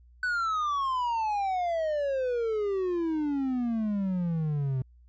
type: exponential sweep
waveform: triangle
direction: down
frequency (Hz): 1507 to 127.5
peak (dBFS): -24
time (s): 0.23-4.82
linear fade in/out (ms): 2
effects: added 60 Hz sine -53 dBFS peak until 5.08 s + resampled to 16000 Hz